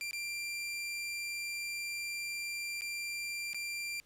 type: tone with dropouts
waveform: sawtooth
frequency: 2371 Hz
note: D7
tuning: 16 cents sharp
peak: -33 dBFS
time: 0.01-4 s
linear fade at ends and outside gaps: 0 ms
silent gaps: 0.11-0.131 / 2.809-2.819 / 3.532-3.545 s
effects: pink hiss -67 dBFS RMS until 4.05 s + low-pass 12000 Hz 12 dB/octave